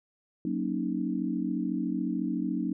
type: chord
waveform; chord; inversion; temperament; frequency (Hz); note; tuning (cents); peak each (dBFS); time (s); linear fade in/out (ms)
sine; D# minor seventh; first; equal; 185 / 233.1 / 277.2 / 311.1; F#3 / A#3 / C#4 / D#4; 0 / 0 / 0 / 0; -33; 0.45-2.73; 2
effects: none